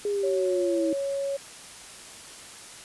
sine linear sweep, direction down, 413.9 to 320 Hz, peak -24 dBFS, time 0.05-0.93 s, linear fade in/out 2 ms
sine tone, 554.4 Hz, C#5, in tune, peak -26 dBFS, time 0.23-1.37 s, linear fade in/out 10 ms
effects white hiss -44 dBFS RMS until 2.84 s + resampled to 24000 Hz

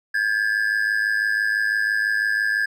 triangle ring-modulated tone, 1661.2 Hz, G#6, in tune, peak -14 dBFS, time 0.14-2.66 s, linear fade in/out 10 ms, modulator 53 Hz, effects none

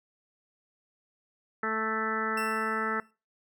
harmonic tone, 220 Hz, A3, in tune, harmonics 1 / 2 / 3 / 4 / 5 / 6 / 7 / 8 / 9, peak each -37 / -35 / -43 / -39 / -43 / -31 / -40 / -35 / -40 dBFS, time 1.63-3 s, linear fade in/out 2 ms
sawtooth tone with exponential decay, 2682 Hz, E7, 29 cents sharp, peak -31 dBFS, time 2.37-3.11 s, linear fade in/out 5 ms, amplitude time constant 160 ms
effects noise-tail reverb RT60 0.3 s tail -22 dB re dry

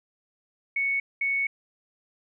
sine tone bursts at uneven times, 2217 Hz, C#7, in tune, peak -23 dBFS, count 2, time 0.76-1 / 1.21-1.47 s, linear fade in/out 5 ms, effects none

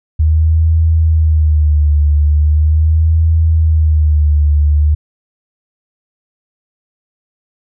sine tone with vibrato, 77.3 Hz, D#2, 11 cents flat, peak -7 dBFS, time 0.19-4.95 s, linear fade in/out 10 ms, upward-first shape sine, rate 0.4 Hz, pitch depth 78 cents each way, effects none

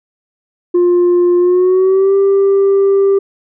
sine tone with pitch glide, 352.8 to 393.7 Hz, F4 to G4, +18 to +8 cents, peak -5 dBFS, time 0.74-3.19 s, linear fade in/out 10 ms, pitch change +190 cents, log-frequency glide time 1.38-2.15 s, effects tanh soft clip ceiling -6 dBFS

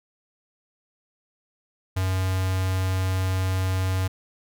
square tone with notch filter, 93.8 Hz, F#2, 24 cents sharp, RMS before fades -24 dBFS, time 1.96-4.08 s, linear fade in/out 10 ms, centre 350 Hz, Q 1.2, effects none

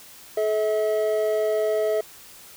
triangle tone pair together, 429.8 / 644 Hz, A4 / E5, -41 / -41 cents, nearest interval perfect fifth, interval 700 cents, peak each -21 dBFS, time 0.37-2.01 s, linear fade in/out 5 ms, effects white hiss -46 dBFS RMS until 2.56 s

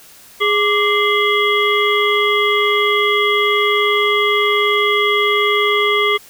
harmonic tone with a mistuned harmonic, 415.3 Hz, G#4, in tune, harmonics 1 / 3 / 5 / 7 / 8, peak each -17 / -18 / -17 / -28 / -20 dBFS, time 0.4-6.18 s, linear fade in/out 20 ms, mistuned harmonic 3, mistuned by -100 cents, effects white hiss -43 dBFS RMS until 6.29 s

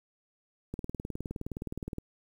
click train, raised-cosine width 3 ms, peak -23 dBFS, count 25, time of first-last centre 0.74-1.984 s, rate 19.3 Hz, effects 9-bit

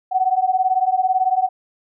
sine beating tone pair, 740 / 758 Hz, F#5 / F#5, 0 / +42 cents, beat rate 18 Hz, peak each -18 dBFS, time 0.11-1.49 s, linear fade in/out 20 ms, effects none

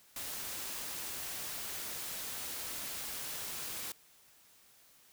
white noise, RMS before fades -41 dBFS, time 0.16-3.92 s, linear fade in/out 2 ms, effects white hiss -63 dBFS RMS until 5.12 s

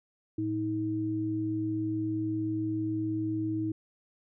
sine tone pair together, 111.6 / 317.8 Hz, A2 / D#4, +25 / +37 cents, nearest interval octave + tritone, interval 1812 cents, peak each -35 / -29 dBFS, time 0.38-3.72 s, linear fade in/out 5 ms, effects none

